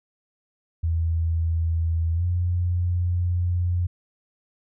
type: tone with pitch glide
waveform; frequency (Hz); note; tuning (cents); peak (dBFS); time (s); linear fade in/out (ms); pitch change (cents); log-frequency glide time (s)
sine; 82.41 to 88.32; E2 to F2; 0 to +20; -20; 0.83-3.87; 10; +120; 2.14-2.24
effects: none